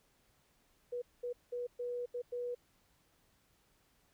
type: tone bursts at uneven times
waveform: sine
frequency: 487 Hz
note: B4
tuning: 24 cents flat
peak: -36 dBFS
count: 6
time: 0.92-1.02 / 1.23-1.33 / 1.52-1.67 / 1.79-2.06 / 2.14-2.22 / 2.32-2.55 s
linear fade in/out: 10 ms
effects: pink hiss -72 dBFS RMS until 4.13 s